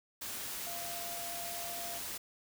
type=tone in noise; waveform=sine; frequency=690 Hz; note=F5; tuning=21 cents flat; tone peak=-44 dBFS; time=0.66-1.99 s; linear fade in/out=10 ms; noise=white; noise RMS=-41 dBFS; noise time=0.21-2.18 s; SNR=-6 dB; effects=none